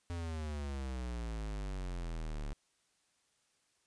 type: exponential sweep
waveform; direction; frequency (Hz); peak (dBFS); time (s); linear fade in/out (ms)
square; down; 87.31 to 35.48; -38; 0.1-2.53; 0
effects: white hiss -75 dBFS RMS until 3.86 s + resampled to 22050 Hz